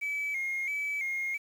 sine tone with vibrato, 2217 Hz, C#7, in tune, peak -28 dBFS, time 0.01-1.38 s, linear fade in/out 20 ms, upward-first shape square, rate 1.5 Hz, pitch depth 61 cents each way, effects tanh soft clip ceiling -28 dBFS + 9-bit

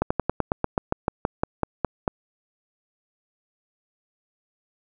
slowing click train, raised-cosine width 1 ms, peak -7 dBFS, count 15, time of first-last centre 0.02-2.078 s, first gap 85 ms, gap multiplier 1.08, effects none

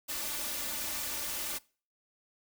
white noise with comb filter, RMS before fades -36 dBFS, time 0.08-1.59 s, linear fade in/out 20 ms, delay 3.4 ms, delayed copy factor +0.7, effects noise-tail reverb RT60 0.4 s tail -23 dB re dry

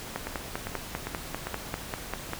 two click trains, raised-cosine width 0.5 ms, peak -15 / -17 dBFS, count 12 / 4, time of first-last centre 0.16-2.334 / 0.27-1.47 s, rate 5.06 / 2.5 Hz, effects pink hiss -40 dBFS RMS until 2.39 s

